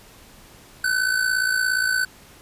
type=tone with amplitude modulation; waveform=square; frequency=1514 Hz; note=F#6; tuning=39 cents sharp; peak=-17 dBFS; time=0.84-2.05 s; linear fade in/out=5 ms; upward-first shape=sine; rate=57.2 Hz; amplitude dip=65%; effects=pink hiss -48 dBFS RMS until 2.41 s + resampled to 32000 Hz